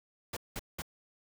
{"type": "noise bursts", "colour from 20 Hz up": "pink", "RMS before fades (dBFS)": -38, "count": 3, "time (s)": [0.33, 0.821], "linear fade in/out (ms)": 5, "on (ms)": 37, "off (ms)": 190, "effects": []}